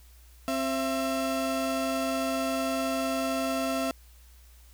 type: tone pair together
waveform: 35% pulse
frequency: 264.9 / 670 Hz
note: C4 / E5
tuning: +22 / +28 cents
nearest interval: octave + major third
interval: 1606 cents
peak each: -28 dBFS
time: 0.48-3.91 s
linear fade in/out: 0 ms
effects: added 60 Hz sine -51 dBFS peak until 4.73 s + white hiss -60 dBFS RMS until 4.73 s